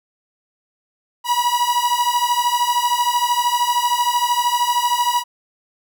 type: beating tone pair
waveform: 45% pulse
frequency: 963 / 976 Hz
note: B5 / B5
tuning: -44 / -21 cents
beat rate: 13 Hz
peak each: -19 dBFS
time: 1.24-5.24 s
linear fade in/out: 50 ms
effects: none